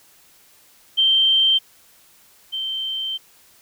sine tone pair in turn, 3136 / 3119 Hz, G7 / G7, 0 / -9 cents, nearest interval unison, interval 9 cents, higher first, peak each -13 / -23 dBFS, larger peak first, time 0.97-1.59 / 2.52-3.18 s, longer second, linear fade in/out 20 ms, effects white hiss -53 dBFS RMS until 3.61 s

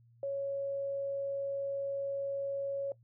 sine tone, 554.4 Hz, C#5, in tune, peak -32 dBFS, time 0.23-2.92 s, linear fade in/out 2 ms, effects noise-tail reverb RT60 0.1 s tail -19 dB re dry + added 117 Hz sine -60 dBFS peak until 3.03 s

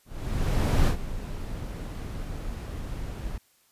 brown noise with ADSR envelope, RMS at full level -19 dBFS, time 0.05-3.38 s, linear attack 820 ms, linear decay 92 ms, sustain -15 dB, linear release 4 ms, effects white hiss -64 dBFS RMS until 3.71 s + resampled to 32000 Hz

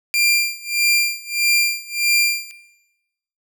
sawtooth tone with tremolo, 2383 Hz, D7, 25 cents sharp, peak -9 dBFS, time 0.14-2.51 s, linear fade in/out 0 ms, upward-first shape sine, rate 1.6 Hz, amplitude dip 90%, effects noise-tail reverb RT60 1.0 s tail -18 dB re dry

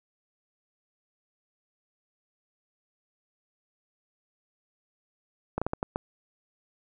slowing click train, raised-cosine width 1 ms, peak -14 dBFS, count 6, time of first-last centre 5.58-5.959 s, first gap 36 ms, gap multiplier 1.38, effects none

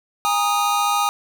square chord, Ab suspended second, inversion none, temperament equal with one note detuned, 817.8 / 932.3 / 1244.5 Hz, Ab5 / Bb5 / Eb6, -27 / 0 / 0 cents, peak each -22 / -26 / -21 dBFS, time 0.25-1.09 s, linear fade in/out 0 ms, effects 9-bit

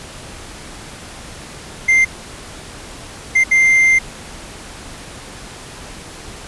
triangle tone bursts at uneven times, 2093 Hz, C7, in tune, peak -7 dBFS, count 3, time 1.88-2.05 / 3.35-3.44 / 3.51-3.99 s, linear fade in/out 10 ms, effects pink hiss -34 dBFS RMS until 6.47 s + resampled to 24000 Hz

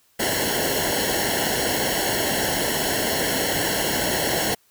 pink noise with comb filter, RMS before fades -23 dBFS, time 0.19-4.55 s, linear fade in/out 10 ms, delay 0.82 ms, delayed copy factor -0.95, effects white hiss -61 dBFS RMS until 4.7 s

